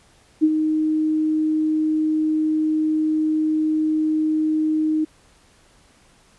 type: tone with ADSR envelope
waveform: sine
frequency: 311.1 Hz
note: D#4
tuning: in tune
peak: -10 dBFS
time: 0.41-5.05 s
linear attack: 27 ms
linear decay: 51 ms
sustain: -7 dB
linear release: 12 ms
effects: pink hiss -55 dBFS RMS until 6.38 s + resampled to 24000 Hz